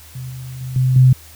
sine tone with level steps, 128.6 Hz, C3, 30 cents flat, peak -26 / -28 / -24 / -12 / -6 dBFS, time 0.15-1.13 s, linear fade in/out 5 ms, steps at 0.3 / 0.61 / 0.76 / 0.96 s, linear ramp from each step 2 ms, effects added 79 Hz sine -43 dBFS peak until 1.35 s + white hiss -43 dBFS RMS until 1.35 s

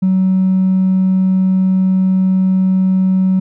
sine tone with hard clipping, 187.8 Hz, F#3, 26 cents sharp, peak -10 dBFS, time 0.02-3.4 s, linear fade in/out 10 ms, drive 1 dB, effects none

